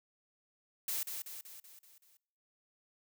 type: noise with echo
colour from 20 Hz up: blue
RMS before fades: -36 dBFS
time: 0.88-1.03 s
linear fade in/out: 2 ms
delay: 190 ms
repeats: 6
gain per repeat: -5 dB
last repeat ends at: 2.17 s
effects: noise-tail reverb RT60 0.8 s tail -25 dB re dry